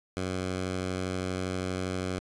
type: tone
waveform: 10% pulse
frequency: 92.5 Hz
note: F#2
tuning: in tune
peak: -22 dBFS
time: 0.17-2.19 s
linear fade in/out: 0 ms
effects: resampled to 22050 Hz